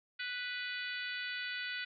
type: harmonic tone with a mistuned harmonic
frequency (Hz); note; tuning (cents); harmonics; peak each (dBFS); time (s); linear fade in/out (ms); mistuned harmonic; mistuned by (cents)
493.9; B4; 0; 3 / 4 / 5 / 6 / 7 / 8 / 9; -41 / -43 / -45 / -47 / -48 / -49 / -50; 0.19-1.85; 10; 9; +24
effects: none